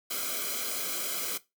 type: noise with comb filter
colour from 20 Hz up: white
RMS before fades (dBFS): -33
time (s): 0.1-1.38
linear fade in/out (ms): 10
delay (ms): 1.1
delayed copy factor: -0.95
effects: noise-tail reverb RT60 0.2 s tail -17 dB re dry + high-pass 200 Hz 12 dB/octave